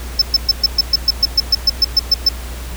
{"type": "tone bursts", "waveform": "triangle", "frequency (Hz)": 5274, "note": "E8", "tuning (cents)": 0, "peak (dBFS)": -6, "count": 15, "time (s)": [0.19, 2.29], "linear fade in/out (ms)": 5, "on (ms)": 28, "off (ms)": 120, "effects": ["added 60 Hz sine -25 dBFS peak until 2.76 s", "pink hiss -33 dBFS RMS until 2.76 s"]}